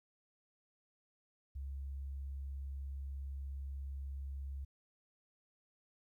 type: tone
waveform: sine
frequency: 68.4 Hz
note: C#2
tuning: 23 cents flat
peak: -40 dBFS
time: 1.55-4.65 s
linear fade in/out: 10 ms
effects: 13-bit